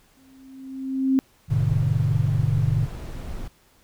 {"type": "tone with exponential growth", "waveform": "sine", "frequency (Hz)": 265.5, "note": "C4", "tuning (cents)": 25, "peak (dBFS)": -14, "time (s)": [0.17, 1.19], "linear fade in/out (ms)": 0, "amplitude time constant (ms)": 220}
{"type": "chord", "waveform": "sine", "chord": "G# diminished", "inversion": "none", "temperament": "just", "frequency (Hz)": [103.83, 124.59, 149.51], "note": ["G#2", "B2", "D3"], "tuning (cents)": [0, 16, 31], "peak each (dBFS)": -23, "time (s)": [1.48, 2.88], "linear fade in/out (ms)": 50}
{"type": "noise", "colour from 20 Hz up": "brown", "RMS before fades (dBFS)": -33, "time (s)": [1.5, 3.48], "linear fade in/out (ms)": 5}
{"effects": ["pink hiss -59 dBFS RMS until 3.83 s"]}